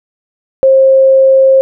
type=tone; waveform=sine; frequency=533 Hz; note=C5; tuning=32 cents sharp; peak=-3 dBFS; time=0.63-1.61 s; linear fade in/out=0 ms; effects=none